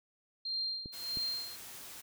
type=tone with tremolo; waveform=sine; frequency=4186 Hz; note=C8; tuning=in tune; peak=-32 dBFS; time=0.45-1.56 s; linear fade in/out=5 ms; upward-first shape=sine; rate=1.6 Hz; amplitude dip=80%
type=clicks; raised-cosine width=3 ms; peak=-31 dBFS; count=2; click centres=0.859 / 1.172 s
type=noise; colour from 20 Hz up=white; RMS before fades=-48 dBFS; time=0.92-2.02 s; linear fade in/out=20 ms
effects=none